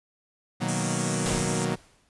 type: chord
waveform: sawtooth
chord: B major seventh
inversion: none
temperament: equal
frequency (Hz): 123.47 / 155.56 / 185 / 233.1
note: B2 / D#3 / F#3 / A#3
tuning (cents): 0 / 0 / 0 / 0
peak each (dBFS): -28 / -27 / -26 / -29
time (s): 0.6-1.76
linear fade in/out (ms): 20
type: band-pass noise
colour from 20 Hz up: white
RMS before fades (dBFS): -36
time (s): 0.68-1.65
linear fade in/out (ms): 5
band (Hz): 5300 to 9800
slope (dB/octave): 96
type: noise with exponential decay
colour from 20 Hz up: pink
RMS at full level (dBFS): -28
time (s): 1.26-2.09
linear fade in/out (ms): 0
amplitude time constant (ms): 180
effects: resampled to 24000 Hz